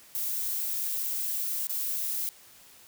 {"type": "noise with dropouts", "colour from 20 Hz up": "violet", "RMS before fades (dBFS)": -31, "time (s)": [0.15, 2.29], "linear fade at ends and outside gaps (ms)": 0, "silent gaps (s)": [1.67, 1.695], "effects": ["white hiss -54 dBFS RMS until 2.87 s"]}